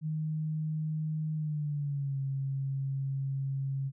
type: tone with pitch glide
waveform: sine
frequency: 155.56 to 136.21 Hz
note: D#3 to C#3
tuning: 0 to -30 cents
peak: -30 dBFS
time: 0.01-3.92 s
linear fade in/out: 50 ms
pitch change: -230 cents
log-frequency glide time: 1.35-2.19 s
effects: none